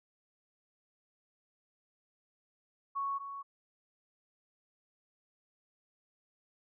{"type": "tone pair in turn", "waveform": "sine", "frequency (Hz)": [1108.7, 1112.6], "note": ["C#6", "C#6"], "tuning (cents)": [0, 6], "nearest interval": "unison", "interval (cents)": 6, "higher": "second", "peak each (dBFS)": [-32, -40], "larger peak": "first", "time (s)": [[2.95, 3.19], [3.19, 3.43]], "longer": "neither", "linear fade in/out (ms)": 20, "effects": []}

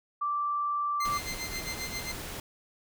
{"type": "tone", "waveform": "sine", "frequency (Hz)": 1170, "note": "D6", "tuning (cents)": -7, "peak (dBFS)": -27, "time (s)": [0.21, 1.18], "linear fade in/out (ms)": 10}
{"type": "tone with tremolo", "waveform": "20% pulse", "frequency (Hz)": 2082, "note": "C7", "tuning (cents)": -9, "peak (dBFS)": -28, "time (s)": [1, 2.12], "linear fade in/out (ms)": 5, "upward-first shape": "sine", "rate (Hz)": 7.5, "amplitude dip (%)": 80}
{"type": "noise", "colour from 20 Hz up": "pink", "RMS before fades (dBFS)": -39, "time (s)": [1.05, 2.4], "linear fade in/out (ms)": 2}
{"effects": []}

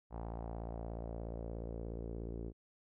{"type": "tone with low-pass filter sweep", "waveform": "sawtooth", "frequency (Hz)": 56.9, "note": "A#1", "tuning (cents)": -41, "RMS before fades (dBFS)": -43, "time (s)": [0.1, 2.53], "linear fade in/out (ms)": 50, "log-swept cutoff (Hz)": [860, 390], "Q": 2.7, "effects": []}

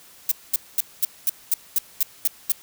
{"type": "noise bursts", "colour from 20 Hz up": "violet", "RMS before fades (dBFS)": -19, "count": 10, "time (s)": [0.29, 2.52], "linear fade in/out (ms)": 2, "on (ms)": 25, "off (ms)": 220, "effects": ["white hiss -49 dBFS RMS until 2.62 s"]}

